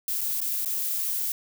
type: noise with dropouts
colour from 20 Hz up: violet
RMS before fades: -28 dBFS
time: 0.08-1.32 s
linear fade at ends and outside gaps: 1 ms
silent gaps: 0.209-0.213 / 0.405-0.414 / 0.648-0.658 s
effects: none